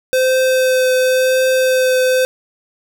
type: tone with vibrato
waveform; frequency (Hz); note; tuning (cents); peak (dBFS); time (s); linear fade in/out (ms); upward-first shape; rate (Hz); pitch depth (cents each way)
square; 515; C5; -28; -12; 0.13-2.25; 0; triangle; 0.93; 13
effects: none